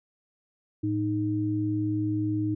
sine tone pair together, 109.6 / 310 Hz, A2 / D#4, -6 / -6 cents, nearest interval octave + tritone, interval 1800 cents, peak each -29 / -26 dBFS, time 0.83-2.55 s, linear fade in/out 10 ms, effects none

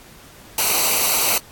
white noise with comb filter, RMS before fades -18 dBFS, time 0.58-1.38 s, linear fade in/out 2 ms, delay 0.58 ms, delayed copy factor -0.65, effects pink hiss -45 dBFS RMS until 1.51 s + AAC 64 kbps

